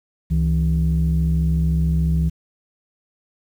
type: tone pair together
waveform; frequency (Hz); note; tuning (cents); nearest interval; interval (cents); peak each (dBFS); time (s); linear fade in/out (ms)
sine; 68.7 / 162.46; C#2 / E3; -15 / -25; octave + minor third; 1490; -17; 0.3-2.3; 20
effects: tanh soft clip ceiling -11 dBFS + 8-bit